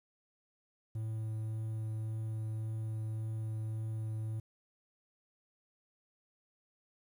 triangle tone with vibrato, 110 Hz, A2, in tune, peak -33 dBFS, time 0.95-4.4 s, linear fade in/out 5 ms, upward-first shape triangle, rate 1.8 Hz, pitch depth 9 cents each way, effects 11-bit

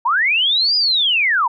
sine linear two-way sweep, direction up then down, 880 to 4978 to 880 Hz, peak -13 dBFS, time 0.05-1.48 s, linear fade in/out 10 ms, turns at 0.76 s, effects none

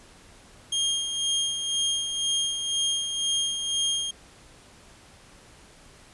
sawtooth tone with tremolo, 3225 Hz, G7, 48 cents sharp, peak -19 dBFS, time 0.72-4.11 s, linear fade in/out 5 ms, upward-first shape sine, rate 2 Hz, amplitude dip 50%, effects pink hiss -52 dBFS RMS until 6.13 s + resampled to 24000 Hz

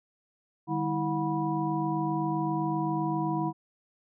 sine tone cluster, 152.7 / 200.4 / 325.2 / 727 / 978 Hz, D#3 / G3 / E4 / F#5 / B5, -32 / +38 / -23 / -31 / -17 cents, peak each -32 / -37 / -30 / -35 / -33 dBFS, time 0.67-3.53 s, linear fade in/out 50 ms, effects none

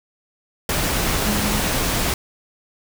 sine tone in noise, 207.7 Hz, G#3, in tune, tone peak -23 dBFS, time 1.26-1.6 s, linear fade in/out 2 ms, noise pink, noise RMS -21 dBFS, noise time 0.69-2.14 s, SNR -5 dB, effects none

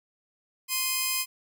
5% pulse tone pair together, 1043.5 / 2489 Hz, C6 / D#7, -5 / 0 cents, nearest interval octave + minor third, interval 1505 cents, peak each -18 dBFS, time 0.68-1.26 s, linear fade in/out 50 ms, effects none

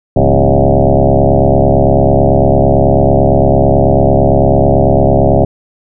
sine tone with frequency modulation, 262.1 Hz, C4, 3 cents sharp, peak -5 dBFS, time 0.16-5.45 s, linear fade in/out 5 ms, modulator 69 Hz, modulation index 6.4, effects none

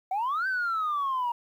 sine exponential two-way sweep, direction up then down, 734 to 1568 to 938 Hz, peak -24 dBFS, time 0.11-1.32 s, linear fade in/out 5 ms, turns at 0.47 s, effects tanh soft clip ceiling -23 dBFS + 10-bit

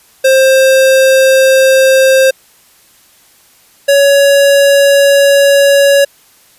square tone pair in turn, 529 / 560.5 Hz, C5 / C#5, +19 / +19 cents, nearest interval minor second, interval 100 cents, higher second, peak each -5 dBFS, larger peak neither, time 0.24-2.31 / 3.88-6.05 s, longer second, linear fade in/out 10 ms, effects white hiss -46 dBFS RMS until 6.58 s + resampled to 32000 Hz

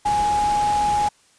sine tone in noise, 832 Hz, G#5, 3 cents sharp, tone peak -17 dBFS, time 0.05-1.09 s, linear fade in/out 10 ms, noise pink, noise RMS -31 dBFS, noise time 0.05-1.09 s, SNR +11 dB, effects white hiss -57 dBFS RMS until 1.38 s + resampled to 22050 Hz

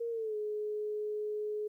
sine tone with pitch glide, 466.1 to 422.5 Hz, A#4 to G#4, 0 to +30 cents, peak -33 dBFS, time 0-1.68 s, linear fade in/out 10 ms, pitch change -170 cents, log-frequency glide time 0.1-0.36 s, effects 12-bit

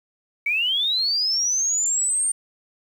sine linear sweep, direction up, 2231 to 8870 Hz, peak -19 dBFS, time 0.46-2.32 s, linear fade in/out 5 ms, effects 8-bit

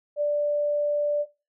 sine tone, 587.3 Hz, D5, in tune, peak -21 dBFS, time 0.16-1.26 s, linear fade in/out 50 ms, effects noise-tail reverb RT60 0.3 s tail -18 dB re dry

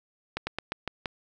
slowing click train, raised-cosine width 0.3 ms, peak -14 dBFS, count 6, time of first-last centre 0.37-1.058 s, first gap 100 ms, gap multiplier 1.16, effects none

